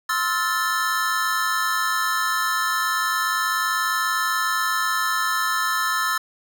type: chord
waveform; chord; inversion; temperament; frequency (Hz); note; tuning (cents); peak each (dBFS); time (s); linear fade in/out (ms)
square; F major seventh; second; equal with one note detuned; 1046.5 / 1296.6 / 1396.9 / 1760; C6 / E6 / F6 / A6; 0 / -29 / 0 / 0; -29 / -25 / -29 / -26; 0.09-6.18; 5
effects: none